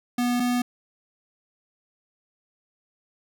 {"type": "tone pair in turn", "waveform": "square", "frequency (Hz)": [244, 245.3], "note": ["B3", "B3"], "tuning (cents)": [-21, -12], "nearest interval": "unison", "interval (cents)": 9, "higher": "second", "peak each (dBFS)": -22, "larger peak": "neither", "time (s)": [[0.18, 0.4], [0.4, 0.62]], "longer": "neither", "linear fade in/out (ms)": 5, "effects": []}